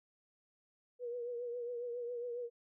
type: tone with vibrato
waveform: sine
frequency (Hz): 481.6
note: B4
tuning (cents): -44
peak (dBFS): -38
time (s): 0.99-2.5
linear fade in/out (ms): 50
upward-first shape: triangle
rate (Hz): 7.3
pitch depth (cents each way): 54
effects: none